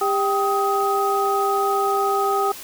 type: tone cluster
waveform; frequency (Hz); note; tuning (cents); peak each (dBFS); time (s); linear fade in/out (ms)
sine; 398.3 / 783 / 1257; G4 / G5 / D#6; +28 / -2 / +17; -22; 0.01-2.52; 5
effects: white hiss -37 dBFS RMS until 2.63 s